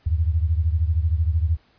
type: beating tone pair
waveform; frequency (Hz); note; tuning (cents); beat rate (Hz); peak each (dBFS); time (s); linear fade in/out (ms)
sine; 77.78 / 90.78; D#2 / F#2; 0 / -32; 13; -19 / -23; 0.06-1.57; 10
effects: pink hiss -60 dBFS RMS until 1.78 s + resampled to 11025 Hz